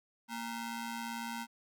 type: ring-modulated tone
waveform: sawtooth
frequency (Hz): 582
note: D5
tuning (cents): -16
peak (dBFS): -31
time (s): 0.28-1.47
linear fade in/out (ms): 50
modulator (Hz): 350
effects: none